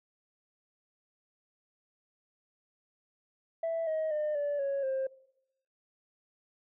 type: tone with pitch steps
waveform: sine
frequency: 659.3 / 631.3 / 604.6 / 578.9 / 554.4 / 530.9 Hz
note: E5 / D#5 / D#5 / D5 / C#5 / C5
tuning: 0 / +25 / -50 / -25 / 0 / +25 cents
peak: -27 dBFS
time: 3.63-5.07 s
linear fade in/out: 5 ms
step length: 240 ms
effects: noise-tail reverb RT60 0.8 s tail -22 dB re dry + tanh soft clip ceiling -27 dBFS

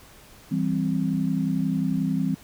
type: chord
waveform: sine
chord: C major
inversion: first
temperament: equal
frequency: 164.81 / 196 / 261.6 Hz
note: E3 / G3 / C4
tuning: 0 / 0 / 0 cents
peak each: -26 dBFS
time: 0.51-2.35 s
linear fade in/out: 10 ms
effects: pink hiss -50 dBFS RMS until 2.43 s

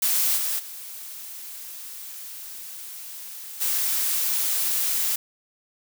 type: noise with level steps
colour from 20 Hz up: blue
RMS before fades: -22 / -26 / -38 / -24 dBFS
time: 0.02-5.16 s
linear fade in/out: 5 ms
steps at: 0.36 / 0.58 / 3.6 s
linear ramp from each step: 20 ms
effects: none

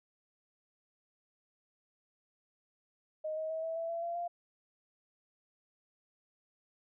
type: tone with pitch steps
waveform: sine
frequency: 622.3 / 632.1 / 642 / 652.1 / 662.4 / 672.8 / 683.3 / 694.1 Hz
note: D#5 / D#5 / E5 / E5 / E5 / E5 / F5 / F5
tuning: 0 / +27 / -46 / -19 / +8 / +35 / -38 / -11 cents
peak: -34 dBFS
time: 3.24-4.28 s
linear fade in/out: 10 ms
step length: 130 ms
effects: none

